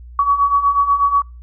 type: beating tone pair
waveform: sine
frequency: 1125 / 1133.2 Hz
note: C#6 / C#6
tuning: +25 / +38 cents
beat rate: 8.2 Hz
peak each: -18 / -13 dBFS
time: 0.19-1.22 s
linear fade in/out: 2 ms
effects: noise-tail reverb RT60 0.3 s tail -24 dB re dry + added 60 Hz sine -34 dBFS peak until 1.42 s